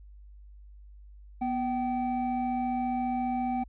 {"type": "tone pair together", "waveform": "triangle", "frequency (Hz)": [245.1, 770], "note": ["B3", "G5"], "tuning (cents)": [-13, -31], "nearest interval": "octave + minor sixth", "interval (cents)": 1982, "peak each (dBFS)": -28, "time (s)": [1.41, 3.64], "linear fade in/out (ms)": 10, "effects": ["added 50 Hz sine -47 dBFS peak until 3.68 s", "resampled to 8000 Hz"]}